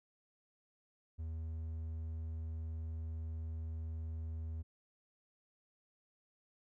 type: tone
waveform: triangle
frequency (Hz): 80.4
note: E2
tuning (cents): -43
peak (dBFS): -37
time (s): 1.18-4.63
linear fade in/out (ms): 20
effects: none